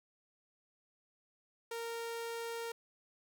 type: tone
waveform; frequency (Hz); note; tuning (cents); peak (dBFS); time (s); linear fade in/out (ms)
sawtooth; 462.9; A#4; -12; -35; 1.71-2.72; 5
effects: none